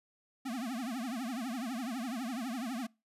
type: tone with vibrato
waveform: square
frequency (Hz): 244.4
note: B3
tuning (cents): -18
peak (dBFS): -36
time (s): 0.45-2.87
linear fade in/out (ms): 10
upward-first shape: triangle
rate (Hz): 12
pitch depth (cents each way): 240
effects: noise-tail reverb RT60 0.3 s tail -26 dB re dry + resampled to 32000 Hz